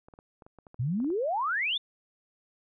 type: clicks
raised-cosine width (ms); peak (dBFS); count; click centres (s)
1; -36; 11; 0.085 / 0.138 / 0.189 / 0.422 / 0.465 / 0.587 / 0.668 / 0.744 / 1.002 / 1.045 / 1.103
type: exponential sweep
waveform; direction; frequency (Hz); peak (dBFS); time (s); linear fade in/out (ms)
sine; up; 111.8 to 3657; -26; 0.79-1.78; 10
effects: none